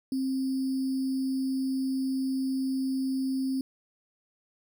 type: tone with sample-and-hold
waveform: sine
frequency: 264.5 Hz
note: C4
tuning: 19 cents sharp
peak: -26 dBFS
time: 0.12-3.61 s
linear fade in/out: 2 ms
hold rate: 4900 Hz
effects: none